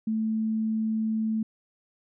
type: tone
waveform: sine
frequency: 220 Hz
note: A3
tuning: in tune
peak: -24 dBFS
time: 0.07-1.43 s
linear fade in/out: 5 ms
effects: none